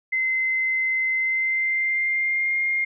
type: tone with pitch glide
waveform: sine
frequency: 2061 to 2123 Hz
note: C7 to C7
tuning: -27 to +25 cents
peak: -20 dBFS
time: 0.12-2.85 s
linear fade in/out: 10 ms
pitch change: +52 cents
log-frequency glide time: 1.13-2.56 s
effects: none